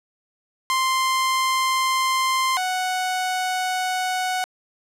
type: tone pair in turn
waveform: sawtooth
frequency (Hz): 1046.5 / 740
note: C6 / F#5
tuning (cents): 0 / 0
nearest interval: tritone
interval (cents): 600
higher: first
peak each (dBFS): -15 / -18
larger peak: first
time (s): 0.7-2.57 / 2.57-4.44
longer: neither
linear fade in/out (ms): 0
effects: low-pass 12000 Hz 12 dB/octave